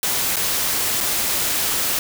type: noise with dropouts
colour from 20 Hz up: white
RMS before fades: -21 dBFS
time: 0.03-1.99 s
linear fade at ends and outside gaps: 1 ms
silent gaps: 0.359-0.367 / 1.005-1.009 s
effects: none